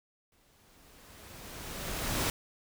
pink noise with exponential growth, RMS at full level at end -29 dBFS, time 0.32-2.3 s, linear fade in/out 1 ms, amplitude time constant 430 ms, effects none

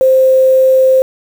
sine tone with quantisation, 523.3 Hz, C5, in tune, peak -5 dBFS, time 0.01-1.02 s, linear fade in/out 0 ms, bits 5, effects none

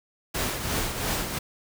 pink noise with tremolo, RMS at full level -26 dBFS, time 0.34-1.39 s, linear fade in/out 10 ms, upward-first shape triangle, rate 2.9 Hz, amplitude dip 60%, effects none

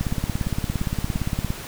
two click trains, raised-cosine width 5 ms, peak -19 / -11 dBFS, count 4 / 27, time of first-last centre 0.12-1.154 / 0.01-1.504 s, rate 2.9 / 17.4 Hz, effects pink hiss -36 dBFS RMS until 1.67 s

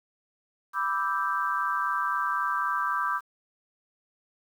sine chord, E minor seventh, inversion second, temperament equal, 987.8 / 1174.7 / 1318.5 / 1568 Hz, B5 / D6 / E6 / G6, 0 / 0 / 0 / 0 cents, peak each -32 / -28 / -33 / -31 dBFS, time 0.73-3.21 s, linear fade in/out 50 ms, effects 9-bit

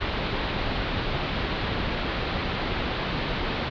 pink low-pass noise, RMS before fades -28 dBFS, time 0-3.7 s, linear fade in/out 20 ms, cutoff 4200 Hz, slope 48 dB/octave, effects none

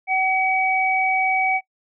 sine tone pair together, 757 / 2271 Hz, F#5 / C#7, +39 / +41 cents, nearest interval octave + perfect fifth, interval 1902 cents, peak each -20 dBFS, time 0.07-1.61 s, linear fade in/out 50 ms, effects noise-tail reverb RT60 0.1 s tail -21 dB re dry

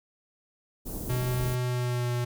pink band-stop noise, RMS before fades -35 dBFS, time 0.85-1.56 s, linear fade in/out 20 ms, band 440 to 11000 Hz, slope 12 dB/octave
square tone with pitch glide, 124.9 to 121.7 Hz, B2 to B2, +20 to -25 cents, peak -27 dBFS, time 1.09-2.25 s, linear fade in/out 10 ms, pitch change -45 cents, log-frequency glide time 1.57-2.13 s
effects none

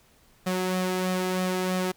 sawtooth tone with flanger, 184.3 Hz, F#3, 7 cents flat, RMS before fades -27 dBFS, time 0.46-1.92 s, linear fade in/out 10 ms, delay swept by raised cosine 1.6 to 2.45 ms, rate 3.1 Hz, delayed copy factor +0.5, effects pink hiss -60 dBFS RMS until 1.96 s

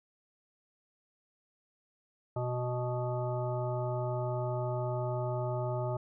harmonic tone, 123.9 Hz, B2, 6 cents sharp, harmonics 1 / 3 / 5 / 7 / 9 / 10, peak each -33 / -39 / -36 / -41 / -50 / -46 dBFS, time 2.36-5.97 s, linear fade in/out 5 ms, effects none

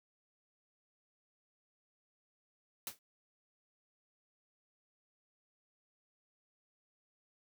white noise with exponential decay, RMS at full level -37 dBFS, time 2.87-2.99 s, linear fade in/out 1 ms, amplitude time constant 24 ms, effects none

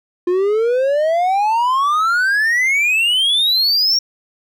triangle exponential sweep, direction up, 349.3 to 5620 Hz, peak -11 dBFS, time 0.27-3.99 s, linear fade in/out 5 ms, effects none

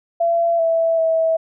sine tone with pitch steps, 677 / 659 / 650 Hz, E5 / E5 / E5, +46 / -1 / -24 cents, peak -14 dBFS, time 0.2-1.37 s, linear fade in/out 10 ms, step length 390 ms, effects none

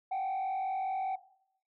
sine tone with frequency modulation, 765 Hz, G5, 42 cents flat, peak -28 dBFS, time 0.11-1.16 s, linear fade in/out 10 ms, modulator 44.8 Hz, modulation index 0.63, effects noise-tail reverb RT60 0.8 s tail -21 dB re dry + tanh soft clip ceiling -30 dBFS

